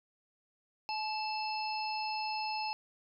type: harmonic tone with a mistuned harmonic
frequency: 860 Hz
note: A5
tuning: 40 cents flat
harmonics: 1 / 3 / 5 / 6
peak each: -35 / -41 / -44 / -42 dBFS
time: 0.89-2.73 s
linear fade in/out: 0 ms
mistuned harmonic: 3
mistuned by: +42 cents
effects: none

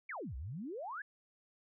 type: exponential two-way sweep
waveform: sine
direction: down then up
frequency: 2395 to 58.27 to 1760 Hz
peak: -40 dBFS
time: 0.09-1.02 s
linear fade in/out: 5 ms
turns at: 0.36 s
effects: none

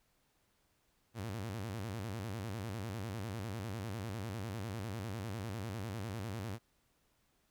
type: tone with vibrato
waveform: sawtooth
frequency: 105.2 Hz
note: G#2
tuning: 23 cents sharp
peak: -35 dBFS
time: 1.14-6.59 s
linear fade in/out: 50 ms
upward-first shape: square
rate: 10 Hz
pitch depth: 170 cents each way
effects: pink hiss -75 dBFS RMS until 7.5 s

